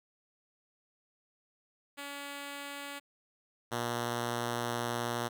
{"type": "tone pair in turn", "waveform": "5% pulse", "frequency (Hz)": [283.5, 119.2], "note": ["C#4", "A#2"], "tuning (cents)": [39, 39], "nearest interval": "octave + minor third", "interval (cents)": 1500, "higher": "first", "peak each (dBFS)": [-29, -21], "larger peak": "second", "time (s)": [[1.97, 3], [3.71, 5.29]], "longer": "second", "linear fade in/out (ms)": 20, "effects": []}